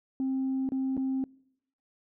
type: tone with dropouts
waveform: sine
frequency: 264.7 Hz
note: C4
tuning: 20 cents sharp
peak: -25 dBFS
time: 0.2-1.24 s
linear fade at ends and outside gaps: 1 ms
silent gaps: 0.69-0.72 / 0.968-0.976 s
effects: noise-tail reverb RT60 0.8 s tail -26 dB re dry + tanh soft clip ceiling -24 dBFS